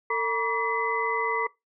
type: tone cluster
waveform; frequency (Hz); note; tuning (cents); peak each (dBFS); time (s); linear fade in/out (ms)
sine; 451.6 / 960 / 1145 / 2018; A4 / B5 / D6 / B6; +45 / -49 / -44 / +37; -29; 0.1-1.47; 5
effects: noise-tail reverb RT60 0.2 s tail -21 dB re dry